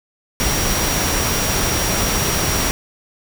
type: tone in noise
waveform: sine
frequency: 5680 Hz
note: F8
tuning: 28 cents sharp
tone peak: -25 dBFS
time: 0.4-2.71 s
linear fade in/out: 0 ms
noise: pink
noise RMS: -19 dBFS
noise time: 0.4-2.71 s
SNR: -9 dB
effects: none